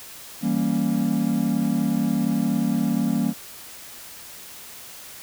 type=chord; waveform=triangle; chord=E diminished seventh; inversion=none; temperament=equal; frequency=164.81 / 196 / 233.1 / 277.2 Hz; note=E3 / G3 / Bb3 / Db4; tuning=0 / 0 / 0 / 0 cents; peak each=-26 / -23 / -21 / -25 dBFS; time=0.41-3.34 s; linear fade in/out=50 ms; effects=white hiss -41 dBFS RMS until 5.22 s